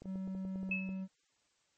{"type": "clicks", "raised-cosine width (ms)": 2, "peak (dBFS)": -36, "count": 10, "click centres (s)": [0.02, 0.057, 0.157, 0.276, 0.35, 0.451, 0.558, 0.631, 0.692, 0.891]}
{"type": "tone", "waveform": "triangle", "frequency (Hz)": 189.7, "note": "F#3", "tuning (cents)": 43, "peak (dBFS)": -35, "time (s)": [0.04, 1.08], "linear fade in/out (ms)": 50}
{"type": "tone with exponential decay", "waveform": "sine", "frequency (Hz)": 2599, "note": "E7", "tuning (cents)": -25, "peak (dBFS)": -30, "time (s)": [0.71, 1.02], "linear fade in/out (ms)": 5, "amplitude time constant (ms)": 67}
{"effects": ["white hiss -75 dBFS RMS until 1.77 s", "MP3 32 kbps"]}